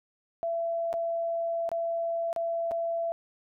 sine tone with dropouts, 671 Hz, E5, 31 cents sharp, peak -27 dBFS, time 0.43-3.12 s, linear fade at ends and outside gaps 0 ms, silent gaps 0.929-0.939 / 1.691-1.716 / 2.329-2.362 / 2.711-2.717 s, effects none

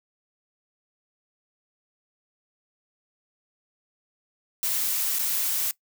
blue noise with dropouts, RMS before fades -26 dBFS, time 4.63-5.71 s, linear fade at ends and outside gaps 1 ms, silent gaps 5.187-5.192 s, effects noise-tail reverb RT60 0.1 s tail -19 dB re dry

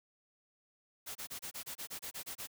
white noise bursts, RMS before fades -43 dBFS, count 12, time 1.06-2.473 s, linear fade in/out 20 ms, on 93 ms, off 27 ms, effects none

